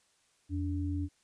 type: tone pair together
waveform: sine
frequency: 86.1 / 288.8 Hz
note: F2 / D4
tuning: -24 / -29 cents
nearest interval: octave + major sixth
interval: 2095 cents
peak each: -32 / -35 dBFS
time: 0.49-1.09 s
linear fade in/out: 50 ms
effects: white hiss -70 dBFS RMS until 1.23 s + resampled to 22050 Hz